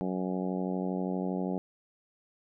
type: harmonic tone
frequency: 92.5 Hz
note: F#2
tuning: in tune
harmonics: 2 / 3 / 4 / 5 / 6 / 7 / 8 / 9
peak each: -32 / -36 / -38 / -40 / -42 / -43 / -44 / -45 dBFS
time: 0.01-1.58 s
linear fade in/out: 0 ms
effects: none